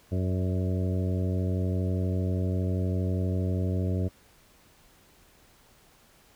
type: harmonic tone with a mistuned harmonic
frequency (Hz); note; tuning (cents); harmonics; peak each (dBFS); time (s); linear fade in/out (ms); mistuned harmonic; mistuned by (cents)
92.5; F#2; 0; 1 / 2 / 3 / 4 / 5 / 6 / 7; -26 / -32 / -36 / -38 / -40 / -42 / -43; 0.11-4.09; 20; 6; +36
effects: pink hiss -59 dBFS RMS until 6.35 s